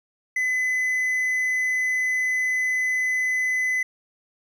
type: tone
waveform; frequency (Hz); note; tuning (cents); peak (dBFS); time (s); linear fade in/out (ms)
triangle; 2016; B6; +35; -19; 0.36-3.83; 5
effects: 10-bit